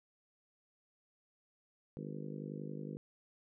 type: harmonic tone with a mistuned harmonic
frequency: 51 Hz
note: G#1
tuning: 31 cents flat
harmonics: 3 / 4 / 5 / 6 / 7 / 8 / 9 / 10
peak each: -45 / -47 / -49 / -51 / -52 / -53 / -54 / -55 dBFS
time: 1.97-2.97 s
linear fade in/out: 0 ms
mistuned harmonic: 10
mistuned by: -43 cents
effects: none